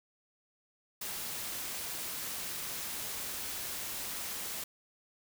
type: noise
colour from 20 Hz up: white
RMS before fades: -39 dBFS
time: 1.01-4.64 s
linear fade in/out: 5 ms
effects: none